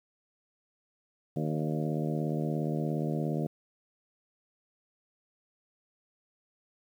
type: harmonic tone with a mistuned harmonic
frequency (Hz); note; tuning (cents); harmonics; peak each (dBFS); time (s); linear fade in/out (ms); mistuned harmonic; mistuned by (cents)
77.1; D#2; -15; 2 / 3 / 4 / 5 / 6 / 7 / 8 / 9; -31 / -35 / -37 / -39 / -41 / -42 / -43 / -44; 1.36-3.47; 5; 7; +27
effects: 10-bit